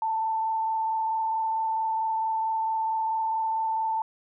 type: tone with frequency modulation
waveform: sine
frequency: 888 Hz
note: A5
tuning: 16 cents sharp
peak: -24 dBFS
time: 0.02-4.02 s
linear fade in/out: 2 ms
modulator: 24.5 Hz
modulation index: 0.51
effects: none